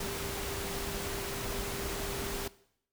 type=tone in noise; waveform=sine; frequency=396.8 Hz; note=G4; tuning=21 cents sharp; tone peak=-42 dBFS; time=0-2.48 s; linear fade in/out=5 ms; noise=pink; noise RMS=-37 dBFS; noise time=0-2.48 s; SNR=-8 dB; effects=noise-tail reverb RT60 0.7 s tail -19 dB re dry